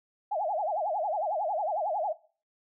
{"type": "tone with vibrato", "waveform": "sine", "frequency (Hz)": 722, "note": "F#5", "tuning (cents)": -43, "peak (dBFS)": -27, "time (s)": [0.31, 2.13], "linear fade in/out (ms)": 10, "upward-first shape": "sine", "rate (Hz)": 11, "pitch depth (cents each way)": 290, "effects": ["noise-tail reverb RT60 0.4 s tail -19 dB re dry"]}